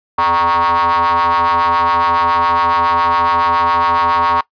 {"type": "ring-modulated tone", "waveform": "square", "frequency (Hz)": 84.7, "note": "E2", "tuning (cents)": 48, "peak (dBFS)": -9, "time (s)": [0.18, 4.41], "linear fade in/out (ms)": 5, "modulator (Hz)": 1020, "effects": ["noise-tail reverb RT60 0.1 s tail -20 dB re dry", "resampled to 11025 Hz"]}